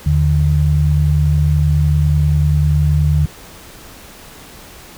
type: tone pair together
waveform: sine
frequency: 78.7 / 148.99 Hz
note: D#2 / D3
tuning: +20 / +25 cents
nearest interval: major seventh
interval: 1105 cents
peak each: -13 dBFS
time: 0.06-3.26 s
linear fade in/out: 5 ms
effects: pink hiss -38 dBFS RMS until 4.97 s